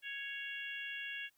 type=harmonic tone; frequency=554.4 Hz; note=C#5; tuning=in tune; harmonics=3 / 4 / 5 / 6; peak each=-44 / -48 / -44 / -50 dBFS; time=0.02-1.3 s; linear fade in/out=50 ms; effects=white hiss -75 dBFS RMS until 1.37 s